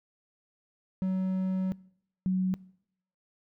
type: tone pair in turn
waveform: triangle / sine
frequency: 187.7 / 186.19 Hz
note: F#3 / F#3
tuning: +25 / +11 cents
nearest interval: unison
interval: 14 cents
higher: first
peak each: -24 dBFS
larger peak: neither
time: 1.02-1.72 / 2.26-2.54 s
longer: first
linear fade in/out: 0 ms
effects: noise-tail reverb RT60 0.7 s tail -23 dB re dry